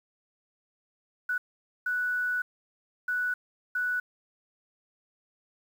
sine tone bursts at uneven times, 1480 Hz, F#6, in tune, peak -26 dBFS, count 4, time 1.29-1.38 / 1.86-2.42 / 3.08-3.34 / 3.75-4 s, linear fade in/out 5 ms, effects 9-bit

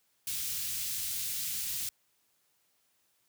white band-stop noise, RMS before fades -35 dBFS, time 0.27-1.89 s, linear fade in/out 2 ms, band 120 to 3100 Hz, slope 12 dB/octave, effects white hiss -73 dBFS RMS until 3.28 s + high-pass 60 Hz 12 dB/octave

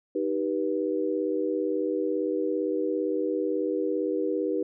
sine chord, Eb augmented, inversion none, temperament just, 311.1 / 388.9 / 486.1 Hz, Eb4 / G4 / B4, 0 / -14 / -28 cents, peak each -29 dBFS, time 0.15-4.63 s, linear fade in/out 5 ms, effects none

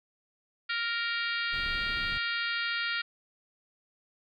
harmonic tone, 466.2 Hz, A#4, in tune, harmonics 3 / 4 / 5 / 6 / 7 / 8 / 9 / 10, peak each -33 / -35 / -37 / -39 / -40 / -41 / -42 / -43 dBFS, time 0.69-3.02 s, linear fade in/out 10 ms
brown noise, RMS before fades -41 dBFS, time 1.52-2.19 s, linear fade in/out 20 ms
effects none

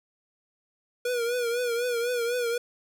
square tone with vibrato, 480 Hz, B4, 49 cents flat, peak -26 dBFS, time 1.05-2.58 s, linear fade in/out 5 ms, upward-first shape triangle, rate 4 Hz, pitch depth 78 cents each way, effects none

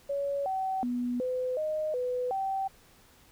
sine tone with pitch steps, 562 / 762 / 244.8 / 507 / 618 / 498.3 / 774 Hz, C#5 / G5 / B3 / B4 / D#5 / B4 / G5, +24 / -49 / -15 / +45 / -12 / +15 / -22 cents, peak -28 dBFS, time 0.09-2.68 s, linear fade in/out 10 ms, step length 370 ms, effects pink hiss -59 dBFS RMS until 3.31 s

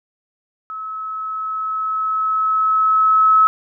sine tone with level ramp, 1292 Hz, E6, 35 cents flat, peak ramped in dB -26 to -8 dBFS, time 0.7-3.47 s, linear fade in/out 0 ms, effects none

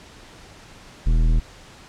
triangle tone with tanh clipping, 40.07 Hz, E1, 48 cents flat, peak -16 dBFS, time 1.06-1.4 s, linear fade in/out 10 ms, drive 17 dB, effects pink hiss -45 dBFS RMS until 1.88 s + low-pass 7000 Hz 12 dB/octave

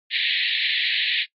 white band-pass noise, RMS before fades -23 dBFS, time 0.1-1.26 s, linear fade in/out 50 ms, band 1800 to 4100 Hz, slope 96 dB/octave, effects noise-tail reverb RT60 0.1 s tail -21 dB re dry + AAC 32 kbps

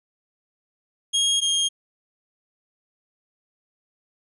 sawtooth tone pair in turn, 3265 / 3233 Hz, G#7 / G#7, -30 / -47 cents, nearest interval unison, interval 17 cents, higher first, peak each -15 / -16 dBFS, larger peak first, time 1.13-1.41 / 1.41-1.69 s, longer neither, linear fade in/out 20 ms, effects resampled to 24000 Hz

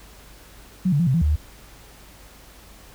sine tone with pitch steps, 184.3 / 143.7 / 172.4 / 130.6 / 167.2 / 75.1 / 75.6 Hz, F#3 / D3 / F3 / C3 / E3 / D2 / D#2, -7 / -37 / -22 / -3 / +25 / +39 / -49 cents, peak -16 dBFS, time 0.85-1.361 s, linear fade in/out 10 ms, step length 73 ms, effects added 50 Hz sine -48 dBFS peak until 2.94 s + pink hiss -48 dBFS RMS until 2.94 s

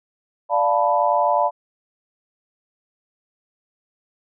sine chord, B half-diminished seventh, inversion first, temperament equal, 587.3 / 698.5 / 880 / 987.8 Hz, D5 / F5 / A5 / B5, 0 / 0 / 0 / 0 cents, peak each -21 dBFS, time 0.49-1.51 s, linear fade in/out 50 ms, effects none

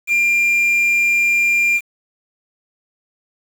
triangle tone with quantisation, 2390 Hz, D7, 30 cents sharp, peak -11 dBFS, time 0.07-1.81 s, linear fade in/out 50 ms, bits 6, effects none

